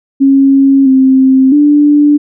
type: tone with pitch steps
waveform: sine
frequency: 272.9 / 263.7 / 293.4 Hz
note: C#4 / C4 / D4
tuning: -27 / +14 / -2 cents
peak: -3 dBFS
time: 0.2-2.18 s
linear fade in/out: 20 ms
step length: 660 ms
effects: none